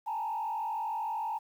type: tone with frequency modulation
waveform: sine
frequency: 880 Hz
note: A5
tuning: in tune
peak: -30 dBFS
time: 0.06-1.39 s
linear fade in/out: 20 ms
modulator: 46.5 Hz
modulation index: 1.2
effects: tanh soft clip ceiling -27 dBFS + 10-bit